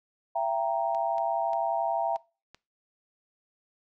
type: chord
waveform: sine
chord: E diminished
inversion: none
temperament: equal with one note detuned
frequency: 672.3 / 784 / 932.3 Hz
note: E5 / G5 / Bb5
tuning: +34 / 0 / 0 cents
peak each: -29 / -30 / -31 dBFS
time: 0.35-2.17 s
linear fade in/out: 10 ms
type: clicks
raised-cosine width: 0.2 ms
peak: -30 dBFS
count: 5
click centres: 0.948 / 1.182 / 1.533 / 2.16 / 2.546 s
effects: noise-tail reverb RT60 0.3 s tail -22 dB re dry